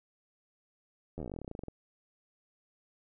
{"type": "slowing click train", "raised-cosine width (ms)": 2, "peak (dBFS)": -27, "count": 21, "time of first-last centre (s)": [1.18, 1.683], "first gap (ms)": 11, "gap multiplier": 1.08, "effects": []}